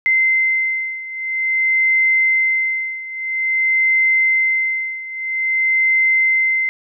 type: beating tone pair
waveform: sine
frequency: 2073 / 2073.5 Hz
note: C7 / C7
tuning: -17 / -16 cents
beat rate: 0.5 Hz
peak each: -16 / -19 dBFS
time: 0.06-6.69 s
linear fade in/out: 0 ms
effects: none